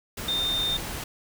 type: tone in noise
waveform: sine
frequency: 3630 Hz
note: A#7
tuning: 47 cents flat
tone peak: -24 dBFS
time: 0.28-0.77 s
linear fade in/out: 5 ms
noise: pink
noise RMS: -34 dBFS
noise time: 0.17-1.04 s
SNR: +7 dB
effects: none